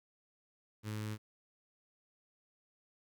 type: tone with notch filter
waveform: sawtooth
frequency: 107.1 Hz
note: A2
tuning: 46 cents flat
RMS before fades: -40 dBFS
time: 0.83-1.18 s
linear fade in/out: 50 ms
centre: 690 Hz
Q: 1.3
effects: 12-bit